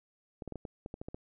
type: clicks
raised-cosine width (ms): 2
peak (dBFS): -27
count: 10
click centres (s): 0.422 / 0.477 / 0.523 / 0.557 / 0.652 / 0.861 / 0.941 / 1.015 / 1.085 / 1.145
effects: none